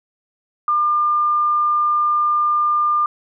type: tone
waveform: sine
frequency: 1200 Hz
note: D6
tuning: 37 cents sharp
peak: -14 dBFS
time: 0.68-3.06 s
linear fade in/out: 2 ms
effects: none